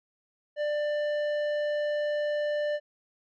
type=tone with tanh clipping; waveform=sine; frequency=593 Hz; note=D5; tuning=17 cents sharp; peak=-28 dBFS; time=0.56-2.8 s; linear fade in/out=50 ms; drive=11 dB; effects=none